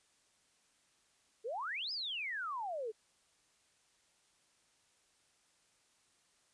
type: exponential two-way sweep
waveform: sine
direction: up then down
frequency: 413.6 to 5200 to 413.6 Hz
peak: -37 dBFS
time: 1.44-2.92 s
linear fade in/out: 20 ms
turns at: 1.92 s
effects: white hiss -72 dBFS RMS until 6.53 s + resampled to 22050 Hz